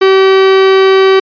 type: tone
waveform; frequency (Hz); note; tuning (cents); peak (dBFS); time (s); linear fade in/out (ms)
45% pulse; 383.6; G4; -37; -4; 0.01-1.2; 10
effects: resampled to 11025 Hz